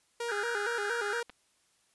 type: tone with vibrato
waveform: sawtooth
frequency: 440 Hz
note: A4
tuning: in tune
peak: -29 dBFS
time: 0.2-1.23 s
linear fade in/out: 5 ms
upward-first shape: square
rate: 4.3 Hz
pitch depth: 120 cents each way
type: band-pass noise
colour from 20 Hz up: white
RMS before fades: -36 dBFS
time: 0.28-1.21 s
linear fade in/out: 10 ms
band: 1400 to 1600 Hz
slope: 96 dB/octave
type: clicks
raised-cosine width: 0.3 ms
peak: -30 / -34 dBFS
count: 2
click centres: 1.296 / 1.3 s
effects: white hiss -70 dBFS RMS until 1.94 s + resampled to 24000 Hz